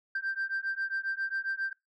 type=beating tone pair; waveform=sine; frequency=1568 / 1575.4 Hz; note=G6 / G6; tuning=0 / +8 cents; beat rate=7.4 Hz; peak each=-32 / -32 dBFS; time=0.15-1.73 s; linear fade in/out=5 ms; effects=noise-tail reverb RT60 0.2 s tail -23 dB re dry + tanh soft clip ceiling -26 dBFS